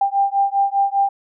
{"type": "beating tone pair", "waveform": "sine", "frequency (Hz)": [791, 796], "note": ["G5", "G5"], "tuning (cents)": [15, 26], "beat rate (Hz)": 5, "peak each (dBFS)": -18, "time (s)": [0.01, 1.09], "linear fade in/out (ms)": 5, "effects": []}